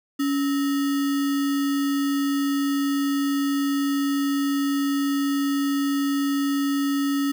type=tone with sample-and-hold; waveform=sine; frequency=280.4 Hz; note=C#4; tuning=20 cents sharp; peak=-20 dBFS; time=0.19-7.32 s; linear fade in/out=10 ms; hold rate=1575 Hz; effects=none